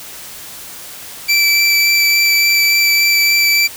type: tone with vibrato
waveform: 25% pulse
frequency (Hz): 2327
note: D7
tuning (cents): -17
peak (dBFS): -6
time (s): 1.28-3.68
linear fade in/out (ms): 20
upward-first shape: sine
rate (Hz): 3.5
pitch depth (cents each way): 8
effects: white hiss -32 dBFS RMS until 3.76 s